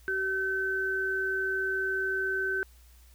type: tone pair together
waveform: sine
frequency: 382.8 / 1531.2 Hz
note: G4 / G6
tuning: -41 / -41 cents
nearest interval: 2 octaves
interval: 2400 cents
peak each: -33 / -28 dBFS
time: 0.08-2.63 s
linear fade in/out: 0 ms
effects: added 60 Hz sine -53 dBFS peak until 3.14 s + white hiss -62 dBFS RMS until 3.14 s